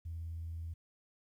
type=tone with vibrato; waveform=sine; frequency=82.6 Hz; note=E2; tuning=4 cents sharp; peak=-38 dBFS; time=0.05-0.74 s; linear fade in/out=10 ms; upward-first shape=sine; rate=19 Hz; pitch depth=24 cents each way; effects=tanh soft clip ceiling -34 dBFS + 12-bit